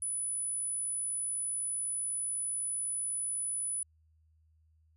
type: tone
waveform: sine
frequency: 9956 Hz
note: D#9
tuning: in tune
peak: -32 dBFS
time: 0.02-3.83 s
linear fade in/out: 2 ms
effects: added 79 Hz sine -64 dBFS peak until 4.96 s